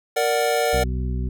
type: chord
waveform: square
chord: Bb augmented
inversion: none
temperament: equal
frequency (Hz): 466.2 / 587.3 / 740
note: Bb4 / D5 / F#5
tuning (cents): 0 / 0 / 0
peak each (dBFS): -23 / -24 / -24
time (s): 0.16-0.84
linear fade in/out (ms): 10
type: harmonic tone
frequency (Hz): 62.7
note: B1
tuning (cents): +27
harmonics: 1 / 2 / 3 / 4 / 6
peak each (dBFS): -23 / -29 / -33 / -35 / -39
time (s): 0.73-1.29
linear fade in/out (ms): 5
effects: none